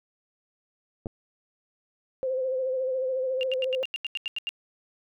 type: clicks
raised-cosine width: 2 ms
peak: -21 dBFS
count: 2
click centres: 1.059 / 1.068 s
type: tone with vibrato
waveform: sine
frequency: 519 Hz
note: C5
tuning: 14 cents flat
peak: -25 dBFS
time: 2.23-3.83 s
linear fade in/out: 0 ms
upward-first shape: sine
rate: 14 Hz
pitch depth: 41 cents each way
type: tone bursts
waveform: sine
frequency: 2800 Hz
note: F7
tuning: 4 cents sharp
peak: -27 dBFS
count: 11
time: 3.41-4.491 s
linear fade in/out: 0 ms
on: 21 ms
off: 85 ms
effects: none